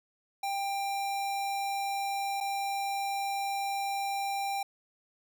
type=tone with dropouts; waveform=square; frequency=792 Hz; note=G5; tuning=18 cents sharp; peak=-31 dBFS; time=0.43-4.63 s; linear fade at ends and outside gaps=5 ms; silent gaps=2.404-2.408 s; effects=none